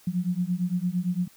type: beating tone pair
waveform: sine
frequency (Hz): 174.61 / 183.41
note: F3 / F#3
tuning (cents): 0 / -15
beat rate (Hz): 8.8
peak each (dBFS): -27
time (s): 0.07-1.28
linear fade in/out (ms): 5
effects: white hiss -56 dBFS RMS until 1.36 s